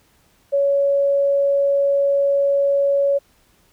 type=tone; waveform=sine; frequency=560 Hz; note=C#5; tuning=18 cents sharp; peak=-14 dBFS; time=0.52-3.19 s; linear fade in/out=20 ms; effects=pink hiss -58 dBFS RMS until 3.72 s